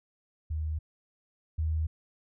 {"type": "tone pair in turn", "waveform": "sine", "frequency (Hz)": [77.78, 78.96], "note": ["D#2", "D#2"], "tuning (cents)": [0, 26], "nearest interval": "unison", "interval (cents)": 26, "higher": "second", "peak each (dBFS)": [-29, -26], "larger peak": "second", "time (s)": [[0.5, 0.79], [1.58, 1.87]], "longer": "neither", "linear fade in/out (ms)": 10, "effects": []}